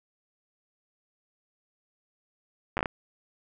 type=slowing click train; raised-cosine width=0.5 ms; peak=-13 dBFS; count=6; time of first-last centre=2.77-2.858 s; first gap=9 ms; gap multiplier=1.34; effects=none